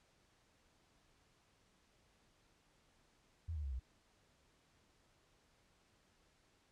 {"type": "tone with pitch steps", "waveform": "sine", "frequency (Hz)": [82.41, 75.14, 68.5, 62.46], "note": ["E2", "D2", "C#2", "B1"], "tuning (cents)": [0, 40, -20, 20], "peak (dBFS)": -39, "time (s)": [3.48, 3.796], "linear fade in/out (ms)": 10, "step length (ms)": 79, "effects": ["pink hiss -73 dBFS RMS until 6.71 s", "low-pass 8000 Hz 12 dB/octave"]}